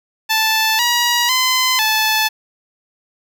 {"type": "tone with pitch steps", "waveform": "10% pulse", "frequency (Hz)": [878, 959, 1025, 870], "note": ["A5", "A#5", "C6", "A5"], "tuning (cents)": [-4, 49, -36, -20], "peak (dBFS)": -5, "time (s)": [0.29, 2.29], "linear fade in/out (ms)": 20, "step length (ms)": 500, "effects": []}